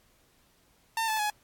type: tone with pitch steps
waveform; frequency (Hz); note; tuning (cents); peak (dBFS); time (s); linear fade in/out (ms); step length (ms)
sawtooth; 902 / 870.8 / 840.6; A5 / A5 / G#5; +43 / -18 / +21; -23; 0.97-1.3; 2; 110
effects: pink hiss -65 dBFS RMS until 1.43 s + AAC 64 kbps